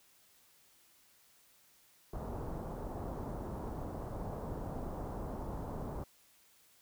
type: low-pass noise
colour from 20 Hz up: pink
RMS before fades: -41 dBFS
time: 2.13-6.04 s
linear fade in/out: 5 ms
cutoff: 1000 Hz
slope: 24 dB/octave
effects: white hiss -66 dBFS RMS until 6.81 s